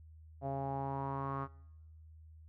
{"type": "tone with low-pass filter sweep", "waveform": "sawtooth", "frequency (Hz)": 136.8, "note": "C#3", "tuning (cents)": -23, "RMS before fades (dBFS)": -38, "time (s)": [0.41, 1.48], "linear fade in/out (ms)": 50, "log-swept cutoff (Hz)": [700, 1200], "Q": 6.2, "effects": ["noise-tail reverb RT60 0.9 s tail -22 dB re dry", "added 79 Hz sine -53 dBFS peak until 2.48 s"]}